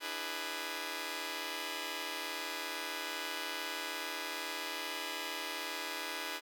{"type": "chord", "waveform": "5% pulse", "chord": "E dominant seventh", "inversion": "third", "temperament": "just", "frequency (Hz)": [296.7, 329.6, 412, 494.4], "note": ["D4", "E4", "G#4", "B4"], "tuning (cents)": [18, 0, -14, 2], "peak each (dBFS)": -33, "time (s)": [0, 6.41], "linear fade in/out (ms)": 50, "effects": []}